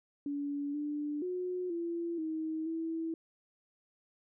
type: tone with pitch steps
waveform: sine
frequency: 285.9 / 295 / 362.8 / 339.3 / 316.9 / 326.3 Hz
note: D4 / D4 / F#4 / F4 / D#4 / E4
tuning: -46 / +8 / -34 / -50 / +32 / -18 cents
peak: -33 dBFS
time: 0.26-3.14 s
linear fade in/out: 2 ms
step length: 480 ms
effects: none